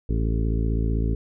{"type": "harmonic tone with a mistuned harmonic", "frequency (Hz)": 55.7, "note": "A1", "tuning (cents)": 22, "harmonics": [1, 2, 3, 4, 5, 6, 7, 8], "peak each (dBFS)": [-22, -27, -32, -33, -33, -39, -37, -38], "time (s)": [0.09, 1.15], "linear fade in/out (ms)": 5, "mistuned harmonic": 8, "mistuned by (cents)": -21, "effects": []}